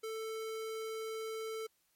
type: tone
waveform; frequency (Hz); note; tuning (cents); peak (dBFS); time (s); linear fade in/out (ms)
square; 442.4; A4; +9; -39; 0.03-1.67; 10
effects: white hiss -75 dBFS RMS until 1.95 s + MP3 64 kbps